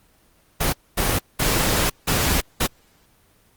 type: noise bursts at uneven times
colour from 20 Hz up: pink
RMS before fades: -20 dBFS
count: 5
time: 0.6-0.73 / 0.97-1.19 / 1.39-1.9 / 2.07-2.41 / 2.6-2.67 s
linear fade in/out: 10 ms
effects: pink hiss -58 dBFS RMS until 3.56 s + Opus 24 kbps